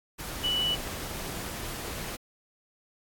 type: tone in noise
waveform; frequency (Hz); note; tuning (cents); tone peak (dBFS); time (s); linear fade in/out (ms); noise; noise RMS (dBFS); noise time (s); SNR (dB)
sine; 2960; F#7; 0; -25; 0.43-0.76; 20; pink; -37; 0.18-2.17; +9
effects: AAC 64 kbps